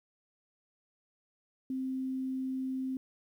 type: tone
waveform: sine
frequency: 261.6 Hz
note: C4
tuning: in tune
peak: -32 dBFS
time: 1.7-2.97 s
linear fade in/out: 2 ms
effects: 11-bit